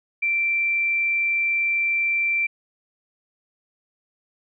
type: tone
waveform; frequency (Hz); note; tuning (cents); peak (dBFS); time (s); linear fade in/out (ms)
sine; 2349; D7; 0; -19; 0.22-2.47; 10
effects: none